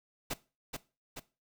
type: noise with echo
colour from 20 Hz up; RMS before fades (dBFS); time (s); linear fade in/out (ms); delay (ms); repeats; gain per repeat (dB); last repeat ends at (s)
pink; -35; 0.3-0.34; 10; 430; 2; -4; 1.2
effects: noise-tail reverb RT60 0.3 s tail -18 dB re dry